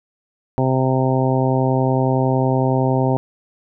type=harmonic tone; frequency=130.81 Hz; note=C3; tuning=in tune; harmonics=1 / 2 / 3 / 4 / 5 / 6 / 7; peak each=-18 / -21 / -23 / -24 / -25 / -26 / -26 dBFS; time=0.58-3.17 s; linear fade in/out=0 ms; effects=none